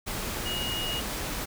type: tone in noise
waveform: sine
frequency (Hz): 2874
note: F7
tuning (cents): +49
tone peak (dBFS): -31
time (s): 0.45-1.01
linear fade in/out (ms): 20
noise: pink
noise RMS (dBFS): -33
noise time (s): 0.06-1.46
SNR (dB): -1
effects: none